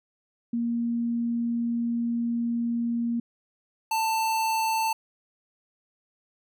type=tone pair in turn; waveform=sine / square; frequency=234.8 / 889.1 Hz; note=A#3 / A5; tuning=+13 / +18 cents; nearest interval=octave + major seventh; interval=2305 cents; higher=second; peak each=-24 dBFS; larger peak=neither; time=0.53-3.2 / 3.91-4.93 s; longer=first; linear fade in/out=5 ms; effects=none